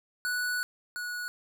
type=tone pair in turn; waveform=square; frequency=1476 / 1462.4 Hz; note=F#6 / F#6; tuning=-5 / -21 cents; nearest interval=unison; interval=16 cents; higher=first; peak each=-29 / -34 dBFS; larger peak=first; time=0.25-0.63 / 0.96-1.28 s; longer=first; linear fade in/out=0 ms; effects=none